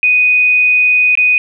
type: tone with dropouts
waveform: sine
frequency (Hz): 2489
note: D#7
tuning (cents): 0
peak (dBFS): -7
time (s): 0.03-1.38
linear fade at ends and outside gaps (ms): 1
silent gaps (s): 1.153-1.174
effects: none